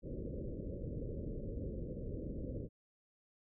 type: low-pass noise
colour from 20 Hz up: pink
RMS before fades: -42 dBFS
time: 0.02-2.69 s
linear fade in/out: 50 ms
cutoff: 570 Hz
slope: 96 dB/octave
effects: none